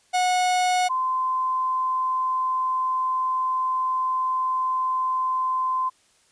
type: tone pair in turn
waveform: 45% pulse / sine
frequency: 730 / 1032.4 Hz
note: F#5 / C6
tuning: -24 / -23 cents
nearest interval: tritone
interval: 601 cents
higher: second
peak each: -19 / -21 dBFS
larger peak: first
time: 0.13-0.89 / 0.89-5.9 s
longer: second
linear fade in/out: 20 ms
effects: white hiss -61 dBFS RMS until 6.31 s + resampled to 22050 Hz